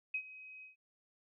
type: tone with ADSR envelope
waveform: sine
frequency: 2530 Hz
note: D#7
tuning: 28 cents sharp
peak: -32 dBFS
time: 0.14-0.76 s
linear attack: 6 ms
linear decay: 73 ms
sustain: -17 dB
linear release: 130 ms
effects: none